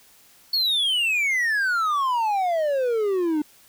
triangle exponential sweep, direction down, 4435 to 293.7 Hz, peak -18 dBFS, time 0.53-3.42 s, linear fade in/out 5 ms, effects white hiss -54 dBFS RMS until 3.68 s

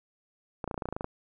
clicks, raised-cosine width 1 ms, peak -19 dBFS, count 12, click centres 0.642 / 0.677 / 0.712 / 0.743 / 0.778 / 0.822 / 0.856 / 0.888 / 0.926 / 0.965 / 1.009 / 1.044 s, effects none

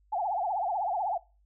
sine tone with vibrato, 771 Hz, G5, 29 cents flat, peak -27 dBFS, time 0.12-1.18 s, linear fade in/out 10 ms, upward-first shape triangle, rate 16 Hz, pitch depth 250 cents each way, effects noise-tail reverb RT60 0.3 s tail -20 dB re dry + added 50 Hz sine -62 dBFS peak until 1.45 s

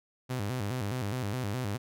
sawtooth tone with vibrato, 113.6 Hz, A#2, 44 cents flat, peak -27 dBFS, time 0.29-1.78 s, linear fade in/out 20 ms, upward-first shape square, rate 4.8 Hz, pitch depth 200 cents each way, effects none

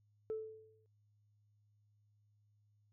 sine tone with exponential decay, 438.1 Hz, A4, 7 cents flat, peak -34 dBFS, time 0.3-0.86 s, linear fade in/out 0 ms, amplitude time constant 120 ms, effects tanh soft clip ceiling -33 dBFS + added 104 Hz sine -70 dBFS peak until 2.92 s

